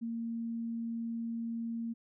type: tone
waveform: sine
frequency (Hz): 230.4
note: A#3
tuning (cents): -20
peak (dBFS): -34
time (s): 0.01-1.94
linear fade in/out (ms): 20
effects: none